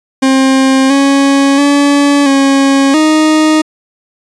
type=tone with pitch steps; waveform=40% pulse; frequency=265.9 / 276.5 / 285.1 / 273.8 / 310.6 Hz; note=C4 / C#4 / C#4 / C#4 / D#4; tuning=+28 / -4 / +49 / -21 / -3 cents; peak=-5 dBFS; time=0.22-3.62 s; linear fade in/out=10 ms; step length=680 ms; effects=resampled to 22050 Hz